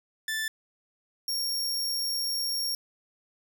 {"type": "tone pair in turn", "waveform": "sawtooth", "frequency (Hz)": [1760, 5544], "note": ["A6", "F8"], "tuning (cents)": [0, -14], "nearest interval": "octave + minor sixth", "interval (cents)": 1986, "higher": "second", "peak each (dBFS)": -25, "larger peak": "neither", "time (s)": [[0.28, 0.48], [1.28, 2.75]], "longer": "second", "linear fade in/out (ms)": 2, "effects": []}